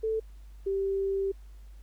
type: tone pair in turn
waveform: sine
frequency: 441.1 / 390.3 Hz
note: A4 / G4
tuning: +4 / -8 cents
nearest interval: major second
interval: 212 cents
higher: first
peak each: -26 dBFS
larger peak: neither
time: 0.03-0.2 / 0.66-1.32 s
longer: second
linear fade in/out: 10 ms
effects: added 50 Hz sine -45 dBFS peak until 1.82 s + pink hiss -66 dBFS RMS until 1.82 s

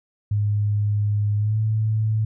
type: tone with pitch glide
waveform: sine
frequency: 103.83 to 109.12 Hz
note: G#2 to A2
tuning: 0 to -14 cents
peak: -18 dBFS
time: 0.31-2.25 s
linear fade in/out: 5 ms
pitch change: +86 cents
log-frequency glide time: 1.37-1.58 s
effects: none

